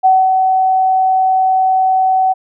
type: tone with ADSR envelope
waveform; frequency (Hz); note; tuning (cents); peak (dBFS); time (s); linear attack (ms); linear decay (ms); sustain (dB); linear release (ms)
sine; 755; F#5; +35; -5; 0.03-2.34; 24; 230; -4; 23
effects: none